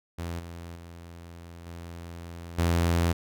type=tone with level steps; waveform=sawtooth; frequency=85 Hz; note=F2; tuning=46 cents flat; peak=-28 / -35 / -39 / -35 / -18 dBFS; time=0.18-3.13 s; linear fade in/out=10 ms; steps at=0.39 / 0.75 / 1.66 / 2.58 s; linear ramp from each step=10 ms; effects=none